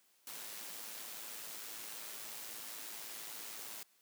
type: noise with amplitude modulation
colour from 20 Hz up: white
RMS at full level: -45 dBFS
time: 0.27-3.83 s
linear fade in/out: 2 ms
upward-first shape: sine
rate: 109 Hz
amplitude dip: 40%
effects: white hiss -71 dBFS RMS until 4.01 s + high-pass 200 Hz 12 dB/octave